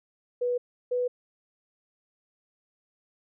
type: tone pair in turn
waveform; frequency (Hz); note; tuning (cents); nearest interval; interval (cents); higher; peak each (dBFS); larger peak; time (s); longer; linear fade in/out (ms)
sine; 490 / 494.3; B4 / B4; -14 / +1; unison; 15; second; -24; neither; 0.41-0.58 / 0.91-1.08; neither; 10
effects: none